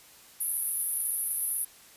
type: band-pass noise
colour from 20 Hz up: white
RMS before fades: -31 dBFS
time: 0.4-1.65 s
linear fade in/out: 10 ms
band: 10000 to 12000 Hz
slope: 96 dB/octave
effects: white hiss -54 dBFS RMS until 1.96 s + resampled to 32000 Hz